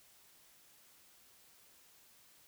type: silence
effects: white hiss -64 dBFS RMS until 2.47 s